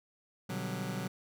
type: chord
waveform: sawtooth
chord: G major seventh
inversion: first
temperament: just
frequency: 122.5 / 147 / 183.75 / 196 Hz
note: B2 / D3 / F#3 / G3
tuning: -14 / +2 / -12 / 0 cents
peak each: -36 / -38 / -34 / -38 dBFS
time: 0.49-1.08 s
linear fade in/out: 10 ms
effects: none